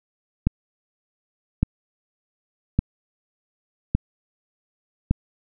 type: click train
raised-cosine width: 5 ms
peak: -5 dBFS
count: 5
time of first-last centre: 0.47-5.11 s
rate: 0.862 Hz
effects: none